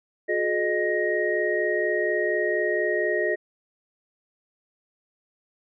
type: tone cluster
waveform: sine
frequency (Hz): 362.2 / 426.4 / 614 / 1875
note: F#4 / G#4 / D#5 / A#6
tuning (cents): -37 / +46 / -23 / +10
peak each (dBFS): -27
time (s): 0.28-3.36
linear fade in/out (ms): 20
effects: none